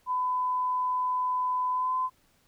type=tone with pitch glide; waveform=sine; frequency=1005 to 1022 Hz; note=B5 to C6; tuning=+30 to -41 cents; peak=-25 dBFS; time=0.06-2.1 s; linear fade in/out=50 ms; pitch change=+29 cents; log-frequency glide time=1.71-1.95 s; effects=pink hiss -66 dBFS RMS until 2.47 s